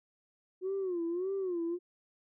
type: tone with vibrato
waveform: sine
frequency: 362.1 Hz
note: F#4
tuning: 37 cents flat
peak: -30 dBFS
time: 0.61-1.79 s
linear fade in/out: 50 ms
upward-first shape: sine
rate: 1.7 Hz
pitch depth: 140 cents each way
effects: tanh soft clip ceiling -28 dBFS

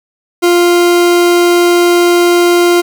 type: tone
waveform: 40% pulse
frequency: 349.3 Hz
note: F4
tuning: in tune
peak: -5 dBFS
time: 0.42-2.82 s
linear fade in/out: 20 ms
effects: none

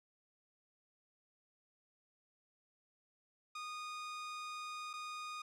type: tone with dropouts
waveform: sawtooth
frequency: 1232 Hz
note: D#6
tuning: 17 cents flat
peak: -39 dBFS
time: 3.55-5.42 s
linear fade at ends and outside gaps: 5 ms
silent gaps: 4.932-4.936 s
effects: low-pass 7000 Hz 12 dB/octave

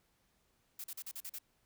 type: noise bursts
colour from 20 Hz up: blue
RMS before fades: -44 dBFS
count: 7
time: 0.79-1.387 s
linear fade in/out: 5 ms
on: 51 ms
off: 40 ms
effects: pink hiss -75 dBFS RMS until 1.65 s

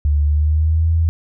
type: tone with pitch glide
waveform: sine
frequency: 73.42 to 81.94 Hz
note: D2 to E2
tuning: 0 to -10 cents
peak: -12 dBFS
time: 0.05-1.09 s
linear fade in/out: 0 ms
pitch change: +190 cents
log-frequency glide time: 0.24-0.9 s
effects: none

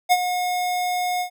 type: tone with ADSR envelope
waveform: square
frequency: 722 Hz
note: F#5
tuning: 43 cents flat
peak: -12 dBFS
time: 0.09-1.3 s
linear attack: 30 ms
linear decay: 44 ms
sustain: -10 dB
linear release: 93 ms
effects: none

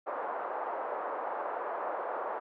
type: band-pass noise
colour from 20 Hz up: pink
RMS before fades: -36 dBFS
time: 0.06-2.4 s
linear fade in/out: 20 ms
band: 510 to 1200 Hz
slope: 24 dB/octave
effects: none

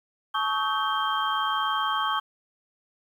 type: tone cluster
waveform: sine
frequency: 863 / 1116 / 1277 / 1554 / 3170 Hz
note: A5 / C#6 / D#6 / G6 / G7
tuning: -34 / +11 / +45 / -16 / +19 cents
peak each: -31 / -27 / -30 / -32 / -32 dBFS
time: 0.34-2.2 s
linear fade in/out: 10 ms
effects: 9-bit

